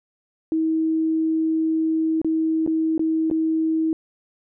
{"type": "tone with dropouts", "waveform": "sine", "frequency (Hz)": 320, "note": "D#4", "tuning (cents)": 49, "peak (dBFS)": -18, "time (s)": [0.52, 3.93], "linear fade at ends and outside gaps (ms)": 1, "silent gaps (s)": [[2.216, 2.246], [2.664, 2.675], [2.979, 2.994], [3.301, 3.312]], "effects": []}